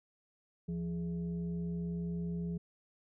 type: tone with frequency modulation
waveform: sine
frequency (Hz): 171.7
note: F3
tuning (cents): -29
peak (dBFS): -34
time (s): 0.68-2.58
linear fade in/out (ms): 10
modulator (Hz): 245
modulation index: 0.49
effects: none